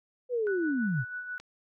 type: linear sweep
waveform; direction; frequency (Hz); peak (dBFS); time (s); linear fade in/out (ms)
sine; down; 508 to 107.9; -26; 0.29-1.05; 50
type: tone with tremolo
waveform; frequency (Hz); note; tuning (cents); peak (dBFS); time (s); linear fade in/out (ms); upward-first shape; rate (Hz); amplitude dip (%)
sine; 1480; F#6; 0; -33; 0.47-1.38; 0; sine; 6.1; 50
type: click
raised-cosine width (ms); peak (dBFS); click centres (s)
0.2; -32; 1.4
effects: none